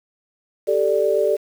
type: chord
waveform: sine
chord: G suspended second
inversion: none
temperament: equal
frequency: 392 / 440 / 587.3 Hz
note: G4 / A4 / D5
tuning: 0 / 0 / 0 cents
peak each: -21 / -20 / -19 dBFS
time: 0.67-1.37 s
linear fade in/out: 20 ms
effects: 7-bit